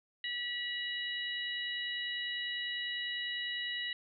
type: harmonic tone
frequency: 970 Hz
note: B5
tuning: 31 cents flat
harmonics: 2 / 3 / 4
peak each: -38 / -39 / -41 dBFS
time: 0.24-3.93 s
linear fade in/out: 2 ms
effects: none